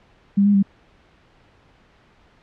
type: tone with pitch steps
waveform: sine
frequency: 199.6 / 203.8 / 197.4 Hz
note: G3 / G#3 / G3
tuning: +32 / -32 / +12 cents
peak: -12 dBFS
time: 0.37-0.628 s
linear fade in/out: 10 ms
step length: 86 ms
effects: pink hiss -55 dBFS RMS until 2.42 s + low-pass 3000 Hz 12 dB/octave